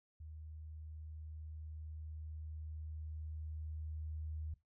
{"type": "tone with level ramp", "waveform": "sine", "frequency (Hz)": 77.78, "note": "D#2", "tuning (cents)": 0, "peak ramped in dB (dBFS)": [-48, -40], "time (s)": [0.2, 4.54], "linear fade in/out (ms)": 5, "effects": ["noise-tail reverb RT60 0.2 s tail -18 dB re dry"]}